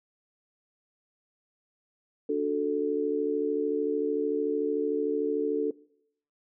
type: chord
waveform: sine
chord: D major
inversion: none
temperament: just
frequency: 293.7 / 367.1 / 440.5 Hz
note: D4 / F#4 / A4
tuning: 0 / -14 / +2 cents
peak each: -30 / -33 / -27 dBFS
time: 2.29-5.71 s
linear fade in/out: 5 ms
effects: noise-tail reverb RT60 0.7 s tail -21 dB re dry